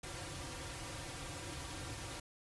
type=noise with comb filter; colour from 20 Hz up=pink; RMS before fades=-45 dBFS; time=0.03-2.2 s; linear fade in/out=5 ms; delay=4.7 ms; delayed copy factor=-0.95; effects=resampled to 24000 Hz